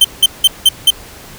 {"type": "tone bursts", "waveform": "45% pulse", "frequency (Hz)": 3104, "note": "G7", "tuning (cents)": -18, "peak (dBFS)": -3, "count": 5, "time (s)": [0.01, 0.905], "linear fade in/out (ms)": 5, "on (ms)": 35, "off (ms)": 180, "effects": ["pink hiss -35 dBFS RMS until 1.38 s"]}